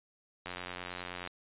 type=click train; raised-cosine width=0.3 ms; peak=-23 dBFS; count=74; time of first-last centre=0.46-1.274 s; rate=89.7 Hz; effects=resampled to 8000 Hz